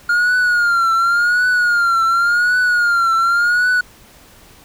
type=tone with vibrato; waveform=triangle; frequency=1414 Hz; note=F6; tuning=21 cents sharp; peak=-10 dBFS; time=0.09-3.81 s; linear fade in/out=5 ms; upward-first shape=triangle; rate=0.9 Hz; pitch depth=97 cents each way; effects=pink hiss -45 dBFS RMS until 4.64 s